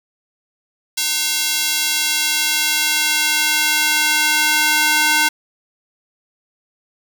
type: tone with high-pass filter sweep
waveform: square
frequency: 303.5 Hz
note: D#4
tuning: 43 cents flat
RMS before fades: -17 dBFS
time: 0.97-5.29 s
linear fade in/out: 10 ms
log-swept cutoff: 3800 to 1400 Hz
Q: 0.85
effects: none